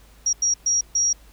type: tone bursts at uneven times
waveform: sine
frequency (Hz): 5680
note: F8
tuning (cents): +28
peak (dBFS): -17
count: 4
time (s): 0.26-0.33 / 0.42-0.54 / 0.66-0.81 / 0.95-1.13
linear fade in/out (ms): 5
effects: added 52 Hz sine -48 dBFS peak until 1.32 s + pink hiss -54 dBFS RMS until 1.32 s